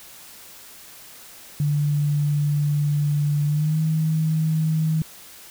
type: tone with pitch glide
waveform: sine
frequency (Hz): 146.6 to 158.03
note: D3 to D#3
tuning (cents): -3 to +27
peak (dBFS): -18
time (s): 1.6-5.02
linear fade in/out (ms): 2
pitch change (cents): +130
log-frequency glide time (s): 3.46-3.8
effects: white hiss -44 dBFS RMS until 5.5 s